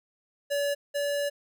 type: tone pair in turn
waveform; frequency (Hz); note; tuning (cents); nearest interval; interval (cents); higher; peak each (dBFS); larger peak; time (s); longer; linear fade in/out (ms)
square; 571 / 573.5; D5 / D5; -49 / -41; unison; 8; second; -26 / -27; first; 0.5-0.75 / 0.94-1.3; second; 20
effects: none